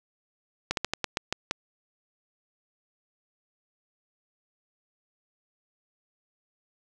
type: slowing click train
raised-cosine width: 0.2 ms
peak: -9 dBFS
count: 8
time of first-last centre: 0.71-1.511 s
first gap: 62 ms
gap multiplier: 1.2
effects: none